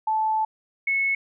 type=tone pair in turn; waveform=sine; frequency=873 / 2196 Hz; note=A5 / C#7; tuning=-14 / -17 cents; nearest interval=octave + major third; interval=1597 cents; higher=second; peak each=-20 dBFS; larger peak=neither; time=0.07-0.45 / 0.87-1.15 s; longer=first; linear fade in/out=5 ms; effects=none